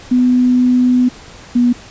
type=tone pair in turn; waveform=sine; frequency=249.7 / 243 Hz; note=B3 / B3; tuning=+19 / -28 cents; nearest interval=unison; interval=47 cents; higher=first; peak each=-8 dBFS; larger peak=neither; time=0.11-1.09 / 1.55-1.73 s; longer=first; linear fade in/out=10 ms; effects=pink hiss -37 dBFS RMS until 1.9 s + resampled to 16000 Hz